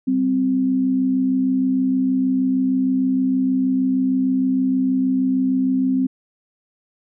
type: tone pair together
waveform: sine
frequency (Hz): 194.37 / 260.8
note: G3 / C4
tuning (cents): -14 / -5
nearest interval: perfect fourth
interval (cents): 509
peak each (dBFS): -25 / -16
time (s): 0.07-6.07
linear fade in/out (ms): 10
effects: none